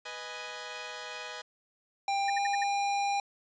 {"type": "chord", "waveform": "10% pulse", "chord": "G# minor", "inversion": "first", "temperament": "equal", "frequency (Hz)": [493.9, 622.3, 830.6], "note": ["B4", "D#5", "G#5"], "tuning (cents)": [0, 0, 0], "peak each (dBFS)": -35, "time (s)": [0.05, 1.42], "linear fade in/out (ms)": 10}
{"type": "tone with pitch glide", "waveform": "square", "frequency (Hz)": [794, 803.2], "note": ["G5", "G5"], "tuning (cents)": [22, 42], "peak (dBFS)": -28, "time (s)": [2.08, 3.2], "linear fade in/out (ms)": 2, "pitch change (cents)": 20, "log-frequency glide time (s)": [2.22, 2.44]}
{"type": "tone bursts", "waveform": "triangle", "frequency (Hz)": 1823, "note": "A#6", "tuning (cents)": -39, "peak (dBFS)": -29, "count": 5, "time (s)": [2.28, 2.636], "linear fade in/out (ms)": 5, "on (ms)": 20, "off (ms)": 64}
{"effects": ["resampled to 16000 Hz", "10-bit"]}